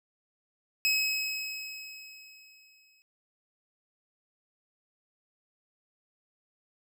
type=tone with exponential decay; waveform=25% pulse; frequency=2559 Hz; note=D#7; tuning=48 cents sharp; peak=-19 dBFS; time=0.85-3.02 s; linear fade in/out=0 ms; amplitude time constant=470 ms; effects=none